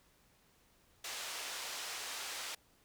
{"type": "band-pass noise", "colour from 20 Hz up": "white", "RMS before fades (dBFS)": -43, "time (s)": [1.04, 2.55], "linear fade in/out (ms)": 5, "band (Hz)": [530, 6400], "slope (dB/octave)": 12, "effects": ["pink hiss -69 dBFS RMS until 2.84 s"]}